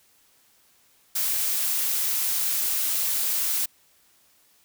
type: noise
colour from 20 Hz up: blue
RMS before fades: -25 dBFS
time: 1.15-3.66 s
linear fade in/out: 10 ms
effects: white hiss -61 dBFS RMS until 4.64 s